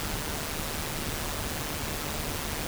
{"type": "noise with amplitude modulation", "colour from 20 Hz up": "pink", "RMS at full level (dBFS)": -30, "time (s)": [0, 2.67], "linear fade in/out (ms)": 0, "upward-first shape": "sine", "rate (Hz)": 151, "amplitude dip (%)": 60, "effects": []}